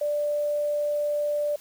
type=tone; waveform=sine; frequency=589 Hz; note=D5; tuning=5 cents sharp; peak=-23 dBFS; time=0.01-1.56 s; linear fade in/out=5 ms; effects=white hiss -51 dBFS RMS until 1.6 s